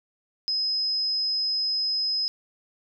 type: tone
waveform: sine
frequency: 5080 Hz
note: D#8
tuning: 35 cents sharp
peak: -23 dBFS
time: 0.48-2.28 s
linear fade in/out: 0 ms
effects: none